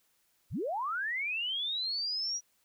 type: linear sweep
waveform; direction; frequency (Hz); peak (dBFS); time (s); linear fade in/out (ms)
sine; up; 40.99 to 5820; -31; 0.5-2.41; 50
effects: white hiss -72 dBFS RMS until 2.64 s